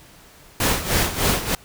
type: noise with tremolo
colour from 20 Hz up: pink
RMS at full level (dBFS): -18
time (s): 0.6-1.55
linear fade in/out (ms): 2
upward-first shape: sine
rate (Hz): 3.3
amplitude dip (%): 75
effects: pink hiss -48 dBFS RMS until 1.64 s

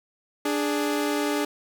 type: tone pair together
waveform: sawtooth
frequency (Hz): 293.7 / 415.3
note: D4 / G#4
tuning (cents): 0 / 0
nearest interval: tritone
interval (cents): 600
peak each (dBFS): -21 / -24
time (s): 0.45-1.45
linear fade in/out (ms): 5
effects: none

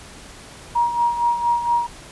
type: tone with tremolo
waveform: sine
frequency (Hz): 949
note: A#5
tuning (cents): +31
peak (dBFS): -14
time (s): 0.75-1.87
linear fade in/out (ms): 10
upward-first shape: sine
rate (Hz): 4.3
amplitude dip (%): 65
effects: pink hiss -41 dBFS RMS until 2.11 s + resampled to 24000 Hz

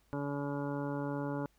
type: harmonic tone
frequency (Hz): 142.5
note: C#3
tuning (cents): +48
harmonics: 1 / 2 / 3 / 4 / 6 / 7 / 8 / 9 / 10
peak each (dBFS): -39 / -37 / -43 / -42 / -45 / -48 / -52 / -57 / -49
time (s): 0.13-1.46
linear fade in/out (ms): 0
effects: added 50 Hz sine -70 dBFS peak until 1.58 s + pink hiss -72 dBFS RMS until 1.58 s

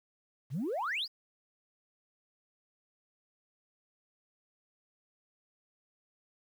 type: exponential sweep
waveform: sine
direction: up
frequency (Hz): 112.5 to 5260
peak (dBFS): -30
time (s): 0.5-1.08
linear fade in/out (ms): 50
effects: tanh soft clip ceiling -28 dBFS + 10-bit

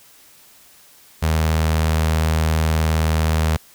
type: tone with notch filter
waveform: sawtooth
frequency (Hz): 79.3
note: D#2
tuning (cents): +33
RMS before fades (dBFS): -18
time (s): 1.22-3.57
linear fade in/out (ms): 10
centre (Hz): 310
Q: 1.6
effects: white hiss -49 dBFS RMS until 3.74 s

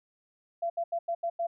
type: tone bursts at uneven times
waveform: sine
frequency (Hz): 680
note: F5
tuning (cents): -46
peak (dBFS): -27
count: 6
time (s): 0.62-0.7 / 0.77-0.84 / 0.92-0.99 / 1.08-1.15 / 1.23-1.3 / 1.39-1.47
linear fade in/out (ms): 10
effects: none

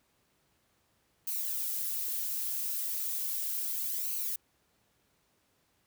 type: noise with flanger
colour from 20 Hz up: violet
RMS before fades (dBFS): -34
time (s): 1.27-4.36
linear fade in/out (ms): 5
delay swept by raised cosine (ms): 0.56 to 6.46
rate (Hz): 0.35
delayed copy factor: -0.6
effects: pink hiss -72 dBFS RMS until 5.86 s + high-pass 60 Hz 12 dB/octave

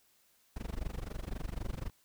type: noise with amplitude modulation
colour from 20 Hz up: brown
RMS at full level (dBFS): -35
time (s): 0.56-1.9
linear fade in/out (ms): 2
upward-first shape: sine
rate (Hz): 23.9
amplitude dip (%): 100
effects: white hiss -69 dBFS RMS until 2.04 s

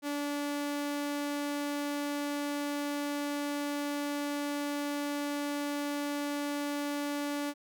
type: tone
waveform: sawtooth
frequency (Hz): 289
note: D4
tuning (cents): -28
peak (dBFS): -28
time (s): 0.02-7.54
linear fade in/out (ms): 50
effects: none

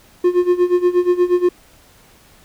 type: tone with tremolo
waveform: triangle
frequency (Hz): 356.4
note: F4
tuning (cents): +35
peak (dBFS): -7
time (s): 0.24-1.49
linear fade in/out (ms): 5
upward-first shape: sine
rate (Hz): 8.4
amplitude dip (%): 85
effects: pink hiss -49 dBFS RMS until 2.44 s

